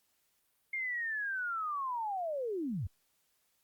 sine linear sweep, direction down, 2143 to 75.9 Hz, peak -33 dBFS, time 0.73-2.87 s, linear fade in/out 5 ms, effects white hiss -75 dBFS RMS until 3.63 s + Opus 48 kbps

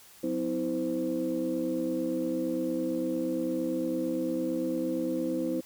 sine tone cluster, 182.3 / 255.5 / 324.3 / 516 Hz, F#3 / C4 / E4 / C5, -25 / -41 / -28 / -24 cents, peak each -39 / -32 / -30 / -33 dBFS, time 0.23-5.61 s, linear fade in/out 10 ms, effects tanh soft clip ceiling -19 dBFS + white hiss -54 dBFS RMS until 5.65 s

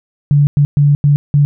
sine tone bursts at uneven times, 144.4 Hz, D3, 29 cents flat, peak -6 dBFS, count 5, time 0.31-0.47 / 0.57-0.65 / 0.77-0.95 / 1.04-1.16 / 1.34-1.45 s, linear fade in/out 0 ms, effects none

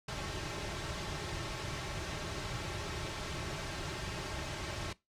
pink noise with comb filter, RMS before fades -39 dBFS, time 0.08-4.93 s, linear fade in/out 5 ms, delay 4.1 ms, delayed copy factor -0.6, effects noise-tail reverb RT60 0.2 s tail -20 dB re dry + low-pass 6000 Hz 12 dB/octave

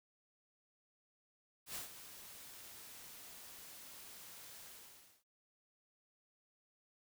white noise with ADSR envelope, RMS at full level -43 dBFS, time 1.66-5.24 s, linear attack 92 ms, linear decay 130 ms, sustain -11 dB, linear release 580 ms, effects none

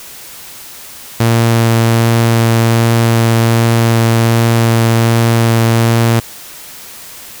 sawtooth tone with vibrato, 115.1 Hz, A#2, 22 cents flat, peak -4 dBFS, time 1.2-6.2 s, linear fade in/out 5 ms, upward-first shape sine, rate 1.3 Hz, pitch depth 9 cents each way, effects white hiss -32 dBFS RMS until 7.4 s

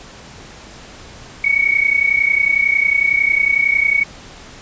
sine tone pair together, 2218 / 2249 Hz, C#7 / C#7, 0 / +24 cents, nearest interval unison, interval 24 cents, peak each -15 dBFS, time 1.44-4.04 s, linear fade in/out 5 ms, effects pink hiss -38 dBFS RMS until 4.61 s + resampled to 16000 Hz

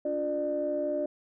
sine tone cluster, 287.9 / 352.5 / 599 Hz, D4 / F4 / D5, -34 / +16 / +34 cents, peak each -34 / -35 / -28 dBFS, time 0.05-1.06 s, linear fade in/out 5 ms, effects tanh soft clip ceiling -19 dBFS

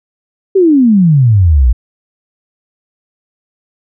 sine exponential sweep, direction down, 400 to 55.3 Hz, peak -4 dBFS, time 0.55-1.73 s, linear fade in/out 10 ms, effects none

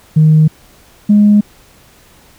sine tone pair in turn, 155.56 / 207.6 Hz, D#3 / G#3, 0 / 0 cents, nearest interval perfect fourth, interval 500 cents, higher second, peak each -3 dBFS, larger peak neither, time 0.16-0.48 / 1.09-1.41 s, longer neither, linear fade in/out 10 ms, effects tanh soft clip ceiling 0 dBFS + pink hiss -45 dBFS RMS until 2.38 s

